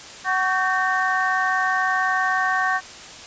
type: tone cluster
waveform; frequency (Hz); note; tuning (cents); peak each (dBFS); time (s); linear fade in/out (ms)
sine; 749 / 1119 / 1547 / 1828; F#5 / C#6 / G6 / A#6; +21 / +16 / -23 / -34; -24; 0.24-2.81; 50
effects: white hiss -39 dBFS RMS until 3.26 s + resampled to 16000 Hz